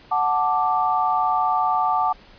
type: chord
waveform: sine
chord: D major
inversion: first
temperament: equal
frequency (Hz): 740 / 880 / 1174.7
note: F#5 / A5 / D6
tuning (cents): 0 / 0 / 0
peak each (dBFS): -22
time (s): 0.11-2.13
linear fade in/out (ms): 10
effects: pink hiss -49 dBFS RMS until 2.38 s + resampled to 11025 Hz